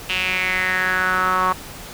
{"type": "tone with band-pass filter sweep", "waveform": "sawtooth", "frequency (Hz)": 185, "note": "F#3", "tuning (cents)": 0, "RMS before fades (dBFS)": -20, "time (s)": [0.09, 1.53], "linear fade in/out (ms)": 10, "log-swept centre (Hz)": [2800, 1100], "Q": 5.5, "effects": ["pink hiss -36 dBFS RMS until 1.93 s"]}